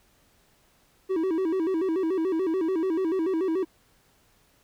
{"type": "tone with vibrato", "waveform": "triangle", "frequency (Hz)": 350, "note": "F4", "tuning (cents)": 4, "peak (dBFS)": -21, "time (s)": [1.09, 3.65], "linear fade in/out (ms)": 20, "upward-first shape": "square", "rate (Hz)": 6.9, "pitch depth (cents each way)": 140, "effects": ["pink hiss -63 dBFS RMS until 4.63 s"]}